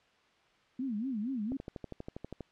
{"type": "tone with vibrato", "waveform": "sine", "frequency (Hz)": 236.3, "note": "A#3", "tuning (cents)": 24, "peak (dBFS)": -32, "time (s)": [0.79, 1.57], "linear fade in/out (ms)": 5, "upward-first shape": "sine", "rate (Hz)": 4.3, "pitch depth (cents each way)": 250}
{"type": "click train", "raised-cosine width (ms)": 2, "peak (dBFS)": -27, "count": 12, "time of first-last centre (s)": [1.52, 2.407], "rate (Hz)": 12.4}
{"effects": ["white hiss -66 dBFS RMS until 2.51 s", "low-pass 3000 Hz 12 dB/octave"]}